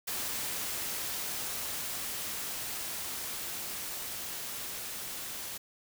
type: noise with level ramp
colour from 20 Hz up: white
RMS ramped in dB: -35 to -40 dBFS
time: 0.07-5.58 s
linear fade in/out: 10 ms
effects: none